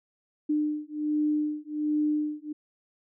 sine beating tone pair, 300.3 / 301.6 Hz, D4 / D4, +39 / +46 cents, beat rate 1.3 Hz, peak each -28 dBFS, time 0.49-2.53 s, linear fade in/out 10 ms, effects none

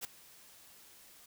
white noise with ADSR envelope, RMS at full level -37 dBFS, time 0.01-1.26 s, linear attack 35 ms, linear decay 7 ms, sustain -21 dB, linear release 5 ms, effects none

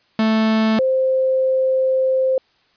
45% pulse / sine tone pair in turn, 220 / 523.3 Hz, A3 / C5, 0 / 0 cents, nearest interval octave + minor third, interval 1500 cents, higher second, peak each -14 dBFS, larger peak neither, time 0.19-0.79 / 0.79-2.38 s, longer second, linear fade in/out 2 ms, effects white hiss -59 dBFS RMS until 2.76 s + resampled to 11025 Hz

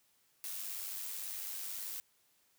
blue noise with amplitude modulation, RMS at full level -40 dBFS, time 0.44-2 s, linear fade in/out 0 ms, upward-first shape sine, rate 98.2 Hz, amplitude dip 40%, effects white hiss -72 dBFS RMS until 2.58 s + high-pass 60 Hz 12 dB/octave

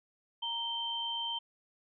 sine tone pair together, 932 / 3123 Hz, A#5 / G7, -1 / -7 cents, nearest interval octave + major sixth, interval 2094 cents, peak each -39 / -34 dBFS, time 0.42-1.39 s, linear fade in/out 10 ms, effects none

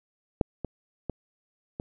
clicks, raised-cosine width 2 ms, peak -8 / -18 / -17 / -20 dBFS, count 4, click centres 0.412 / 0.647 / 1.097 / 1.799 s, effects none

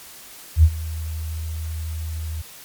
sine tone with ADSR envelope, 79.6 Hz, D#2, 40 cents sharp, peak -6 dBFS, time 0.56-2.42 s, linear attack 73 ms, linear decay 60 ms, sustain -19 dB, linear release 9 ms, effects white hiss -42 dBFS RMS until 2.64 s + MP3 96 kbps

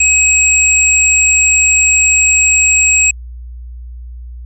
sine tone pair together, 2553 / 7624 Hz, D#7 / A#8, +44 / +38 cents, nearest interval octave + perfect fifth, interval 1894 cents, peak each -10 dBFS, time 0-3.11 s, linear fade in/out 5 ms, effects added 60 Hz sine -26 dBFS peak until 4.45 s

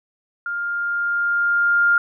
sine tone with level ramp, 1404 Hz, F6, 9 cents sharp, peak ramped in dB -23 to -12 dBFS, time 0.46-1.98 s, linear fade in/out 2 ms, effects none

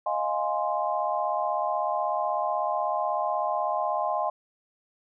sine chord, F minor seventh, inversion third, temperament equal, 622.3 / 698.5 / 830.6 / 1046.5 Hz, Eb5 / F5 / Ab5 / C6, 0 / 0 / 0 / 0 cents, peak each -30 dBFS, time 0.06-4.3 s, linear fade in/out 5 ms, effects none

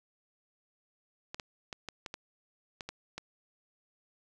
clicks, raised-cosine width 0.2 ms, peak -22 dBFS, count 9, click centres 1.345 / 1.398 / 1.728 / 1.887 / 2.062 / 2.141 / 2.808 / 2.89 / 3.18 s, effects none

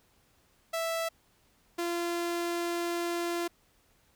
sawtooth tone pair in turn, 659.3 / 343.8 Hz, E5 / F4, 0 / -27 cents, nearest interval major seventh, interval 1127 cents, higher first, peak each -26 dBFS, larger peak neither, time 0.73-1.09 / 1.78-3.48 s, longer second, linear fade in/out 10 ms, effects pink hiss -67 dBFS RMS until 4.15 s

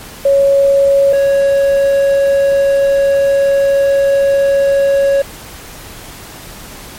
sine / triangle tone pair in turn, 554.4 / 554.4 Hz, C#5 / C#5, 0 / 0 cents, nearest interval unison, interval 0 cents, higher neither, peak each -6 dBFS, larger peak neither, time 0.25-1.13 / 1.13-5.22 s, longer second, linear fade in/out 5 ms, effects pink hiss -32 dBFS RMS until 6.98 s + MP3 64 kbps

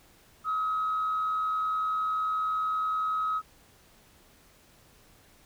sine tone with frequency modulation, 1275 Hz, D#6, 42 cents sharp, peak -25 dBFS, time 0.44-3.42 s, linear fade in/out 50 ms, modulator 90.8 Hz, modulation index 0.34, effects tanh soft clip ceiling -22 dBFS + pink hiss -59 dBFS RMS until 5.45 s

